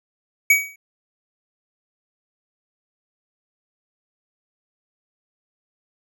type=tone with exponential decay; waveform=square; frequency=2264 Hz; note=C#7; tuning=36 cents sharp; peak=-9 dBFS; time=0.5-0.76 s; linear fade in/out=5 ms; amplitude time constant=56 ms; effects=none